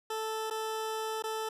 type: tone with dropouts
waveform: 20% pulse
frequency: 439.5 Hz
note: A4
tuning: 2 cents flat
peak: -28 dBFS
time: 0.1-1.49 s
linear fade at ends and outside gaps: 5 ms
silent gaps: 0.501-0.508 / 1.224-1.238 s
effects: resampled to 32000 Hz